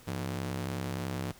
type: ring-modulated tone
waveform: sawtooth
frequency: 133.8 Hz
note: C3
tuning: 39 cents sharp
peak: -26 dBFS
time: 0.07-1.32 s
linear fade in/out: 10 ms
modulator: 35.3 Hz
effects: pink hiss -55 dBFS RMS until 1.39 s